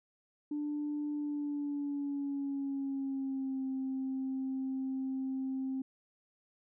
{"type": "tone with pitch glide", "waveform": "sine", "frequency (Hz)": [295.3, 264.6], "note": ["D4", "C4"], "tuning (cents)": [10, 20], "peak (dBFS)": -32, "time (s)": [0.51, 5.82], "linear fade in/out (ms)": 5, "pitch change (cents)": -190, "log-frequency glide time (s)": [1.13, 3.65], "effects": ["tanh soft clip ceiling -29 dBFS"]}